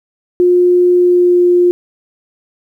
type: tone with pitch glide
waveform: sine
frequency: 356.7 to 354 Hz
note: F4 to F4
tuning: +37 to +23 cents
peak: -6 dBFS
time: 0.4-1.71 s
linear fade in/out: 0 ms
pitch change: -14 cents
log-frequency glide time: 0.93-1.45 s
effects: 8-bit